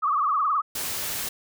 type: tone with vibrato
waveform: sine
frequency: 1191 Hz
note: D6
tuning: 24 cents sharp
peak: -20 dBFS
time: 0.02-0.62 s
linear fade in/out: 20 ms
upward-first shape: triangle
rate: 19 Hz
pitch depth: 160 cents each way
type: noise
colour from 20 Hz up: white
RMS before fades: -30 dBFS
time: 0.75-1.29 s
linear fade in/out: 5 ms
effects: none